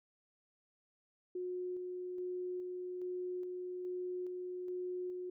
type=tone with tremolo; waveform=sine; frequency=362.3 Hz; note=F#4; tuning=36 cents flat; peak=-37 dBFS; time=1.35-5.3 s; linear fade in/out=5 ms; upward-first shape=square; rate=1.2 Hz; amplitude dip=25%; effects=none